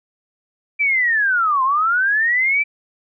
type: linear two-way sweep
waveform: sine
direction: down then up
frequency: 2349 to 1020 to 2349 Hz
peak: -14 dBFS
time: 0.79-2.64 s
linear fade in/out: 20 ms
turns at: 1.63 s
effects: none